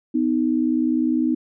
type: tone pair together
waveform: sine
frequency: 252 / 312 Hz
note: B3 / D#4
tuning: +35 / +5 cents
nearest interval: major third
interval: 370 cents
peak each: -20 dBFS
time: 0.14-1.35 s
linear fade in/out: 10 ms
effects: none